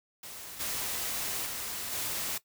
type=noise with level steps; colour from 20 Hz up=white; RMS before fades=-44 / -34 / -37 / -34 dBFS; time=0.23-2.38 s; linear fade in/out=5 ms; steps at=0.59 / 1.45 / 1.91 s; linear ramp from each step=20 ms; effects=noise-tail reverb RT60 0.1 s tail -17 dB re dry